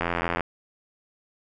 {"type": "click train", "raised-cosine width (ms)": 0.5, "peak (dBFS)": -10, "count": 35, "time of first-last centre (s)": [0.01, 0.407], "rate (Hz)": 85.6, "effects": []}